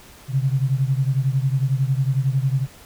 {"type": "beating tone pair", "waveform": "sine", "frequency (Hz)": [130.81, 141.81], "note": ["C3", "C#3"], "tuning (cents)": [0, 40], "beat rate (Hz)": 11, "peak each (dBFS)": [-19, -22], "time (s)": [0.28, 2.67], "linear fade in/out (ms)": 50, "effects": ["pink hiss -46 dBFS RMS until 2.85 s"]}